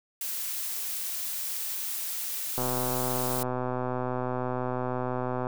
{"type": "noise", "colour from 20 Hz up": "blue", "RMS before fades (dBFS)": -33, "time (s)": [0.21, 3.43], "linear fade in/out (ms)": 2}
{"type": "click train", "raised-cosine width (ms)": 1, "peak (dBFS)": -17, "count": 365, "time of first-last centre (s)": [2.58, 5.469], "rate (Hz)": 126}
{"effects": []}